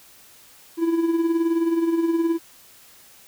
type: tone with tremolo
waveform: triangle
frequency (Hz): 332.4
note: E4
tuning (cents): +15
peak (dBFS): -14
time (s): 0.77-2.39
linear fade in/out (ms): 50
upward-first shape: sine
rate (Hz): 19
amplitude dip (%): 55
effects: white hiss -50 dBFS RMS until 3.27 s